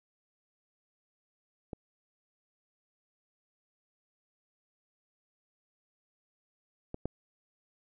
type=clicks; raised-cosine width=2 ms; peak=-25 / -24 / -19 dBFS; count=3; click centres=1.732 / 6.944 / 7.056 s; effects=none